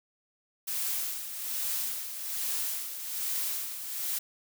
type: noise with tremolo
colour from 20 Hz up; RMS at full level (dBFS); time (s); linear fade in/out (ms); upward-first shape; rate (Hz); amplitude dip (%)
blue; -31; 0.67-4.19; 10; sine; 1.2; 60
effects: none